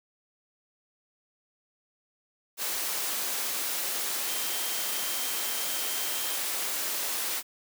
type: tone in noise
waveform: sine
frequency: 3151 Hz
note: G7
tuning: 8 cents sharp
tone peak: -41 dBFS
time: 4.25-6.4 s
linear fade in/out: 50 ms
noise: white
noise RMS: -31 dBFS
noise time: 2.57-7.43 s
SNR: -13 dB
effects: high-pass 300 Hz 12 dB/octave